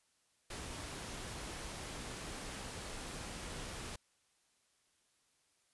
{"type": "noise", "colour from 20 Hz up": "pink", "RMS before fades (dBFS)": -45, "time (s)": [0.5, 3.96], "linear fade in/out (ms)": 5, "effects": ["white hiss -75 dBFS RMS until 5.73 s", "resampled to 24000 Hz"]}